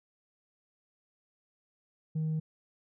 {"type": "tone with tanh clipping", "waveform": "triangle", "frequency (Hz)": 157.1, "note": "D#3", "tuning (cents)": 17, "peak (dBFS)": -29, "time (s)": [2.15, 2.4], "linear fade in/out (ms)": 10, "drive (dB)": 6, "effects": []}